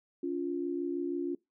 sine tone pair together, 283 / 349.2 Hz, C#4 / F4, +36 / 0 cents, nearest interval major third, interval 364 cents, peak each -34 / -33 dBFS, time 0.23-1.35 s, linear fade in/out 5 ms, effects noise-tail reverb RT60 0.2 s tail -22 dB re dry

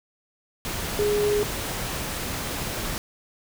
sine tone in noise, 415.3 Hz, G#4, in tune, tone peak -20 dBFS, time 0.99-1.43 s, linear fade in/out 0 ms, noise pink, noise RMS -30 dBFS, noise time 0.65-2.98 s, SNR +7 dB, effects none

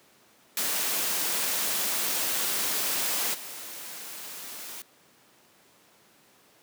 white noise with level steps, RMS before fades -28 / -40 dBFS, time 0.57-4.82 s, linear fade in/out 2 ms, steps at 3.33 s, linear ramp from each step 20 ms, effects pink hiss -59 dBFS RMS until 6.62 s + high-pass 200 Hz 12 dB/octave

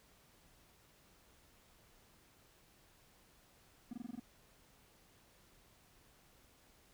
triangle tone bursts, 240 Hz, B3, 49 cents flat, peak -39 dBFS, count 7, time 3.91-4.198 s, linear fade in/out 5 ms, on 24 ms, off 20 ms, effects pink hiss -67 dBFS RMS until 6.93 s

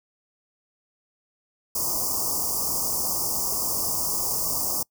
white band-stop noise, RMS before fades -26 dBFS, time 1.75-4.83 s, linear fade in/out 5 ms, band 1200 to 4800 Hz, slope 96 dB/octave, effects noise-tail reverb RT60 0.1 s tail -26 dB re dry

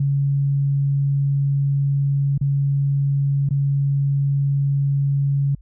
sine tone with dropouts, 139.8 Hz, C#3, 15 cents sharp, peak -16 dBFS, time 0-5.55 s, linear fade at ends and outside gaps 5 ms, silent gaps 2.379-2.411 / 3.49-3.507 s, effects added 50 Hz sine -43 dBFS peak until 5.61 s

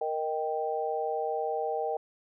sine chord, Eb major, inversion second, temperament equal, 466.2 / 622.3 / 784 Hz, Bb4 / Eb5 / G5, 0 / 0 / 0 cents, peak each -32 / -34 / -32 dBFS, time 0.01-1.97 s, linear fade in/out 5 ms, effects none

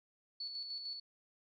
sine tone with tremolo, 4435 Hz, C#8, in tune, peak -39 dBFS, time 0.4-1 s, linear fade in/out 5 ms, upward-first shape square, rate 6.6 Hz, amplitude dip 40%, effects none

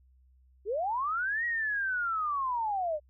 sine linear two-way sweep, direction up then down, 370 to 1916 to 577 Hz, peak -28 dBFS, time 0.65-3 s, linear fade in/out 50 ms, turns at 1.45 s, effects added 64 Hz sine -59 dBFS peak until 3.09 s

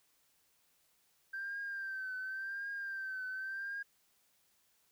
sine tone with vibrato, 1568 Hz, G6, in tune, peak -37 dBFS, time 1.33-3.83 s, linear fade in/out 10 ms, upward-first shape triangle, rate 0.91 Hz, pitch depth 65 cents each way, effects tanh soft clip ceiling -34 dBFS + white hiss -73 dBFS RMS until 4.91 s

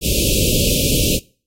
pink band-stop noise, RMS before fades -17 dBFS, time 0.01-1.2 s, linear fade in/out 50 ms, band 590 to 2500 Hz, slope 96 dB/octave, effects noise-tail reverb RT60 0.4 s tail -23 dB re dry + AAC 48 kbps

